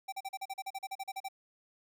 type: tone bursts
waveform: square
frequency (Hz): 777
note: G5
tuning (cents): -16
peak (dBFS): -37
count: 15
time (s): 0.08-1.286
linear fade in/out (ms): 10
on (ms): 44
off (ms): 39
effects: none